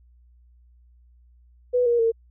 sine tone with pitch steps, 493.9 / 474.3 / 455.5 Hz, B4 / A#4 / A#4, 0 / +30 / -40 cents, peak -17 dBFS, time 1.73-2.12 s, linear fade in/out 20 ms, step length 130 ms, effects added 60 Hz sine -52 dBFS peak until 2.3 s

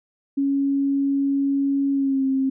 sine tone with pitch glide, 277.2 to 267 Hz, C#4 to C4, 0 to +35 cents, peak -18 dBFS, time 0.37-2.5 s, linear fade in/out 10 ms, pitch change -65 cents, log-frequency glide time 1.92-2.25 s, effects none

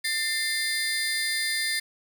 30% pulse tone cluster, 1793 / 2088 / 4831 Hz, A6 / C7 / D8, +32 / -4 / +48 cents, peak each -27 dBFS, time 0.04-1.8 s, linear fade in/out 10 ms, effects 8-bit

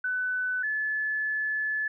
sine tone pair in turn, 1500 / 1726.7 Hz, F#6 / A6, +23 / -33 cents, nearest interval major second, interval 244 cents, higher second, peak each -26 dBFS, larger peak neither, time 0.04-0.63 / 0.63-1.88 s, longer second, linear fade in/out 5 ms, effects none

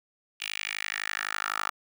10% pulse tone with high-pass filter sweep, 51.91 Hz, G#1, in tune, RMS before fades -33 dBFS, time 0.4-1.7 s, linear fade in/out 10 ms, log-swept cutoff 2700 to 1200 Hz, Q 3.4, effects none

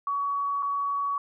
sine tone with dropouts, 1128 Hz, C#6, 30 cents sharp, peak -25 dBFS, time 0.07-1.18 s, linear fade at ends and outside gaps 2 ms, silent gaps 0.625-0.629 s, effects none

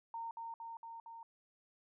sine tone with echo, 918 Hz, A#5, 27 cents flat, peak -40 dBFS, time 0.14-0.31 s, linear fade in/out 2 ms, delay 230 ms, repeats 4, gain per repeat -2 dB, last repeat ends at 1.23 s, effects none

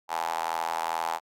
square tone with high-pass filter, 41.2 Hz, E1, in tune, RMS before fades -30 dBFS, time 0.08-1.2 s, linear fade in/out 50 ms, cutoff 850 Hz, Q 5.8, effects AAC 64 kbps

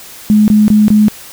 sine tone bursts, 211.8 Hz, G#3, 34 cents sharp, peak -4 dBFS, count 4, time 0.3-1.083 s, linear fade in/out 0 ms, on 180 ms, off 21 ms, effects white hiss -33 dBFS RMS until 1.32 s

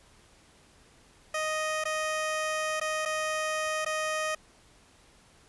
15% pulse tone with dropouts, 622.3 Hz, D#5, in tune, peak -22 dBFS, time 1.34-4.35 s, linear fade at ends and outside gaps 5 ms, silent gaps 1.84-1.853 / 2.8-2.812 / 3.053-3.057 / 3.849-3.861 s, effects pink hiss -59 dBFS RMS until 5.48 s + resampled to 24000 Hz

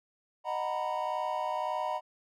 triangle chord, B major seventh, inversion first, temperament just, 617.4 / 740.8 / 926 / 987.8 Hz, D#5 / F#5 / A#5 / B5, -14 / +2 / -12 / 0 cents, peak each -34 dBFS, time 0.44-2.01 s, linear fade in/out 50 ms, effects none

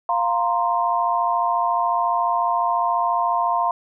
sine chord, F suspended fourth, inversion none, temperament equal, 698.5 / 932.3 / 1046.5 Hz, F5 / Bb5 / C6, 0 / 0 / 0 cents, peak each -22 dBFS, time 0.09-3.71 s, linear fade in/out 2 ms, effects none

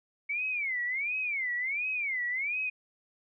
sine tone with vibrato, 2217 Hz, C#7, in tune, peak -29 dBFS, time 0.29-2.7 s, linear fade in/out 10 ms, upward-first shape sine, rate 1.4 Hz, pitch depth 240 cents each way, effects none

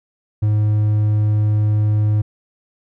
triangle tone, 105.9 Hz, G#2, 34 cents sharp, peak -11 dBFS, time 0.42-2.22 s, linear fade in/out 10 ms, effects none

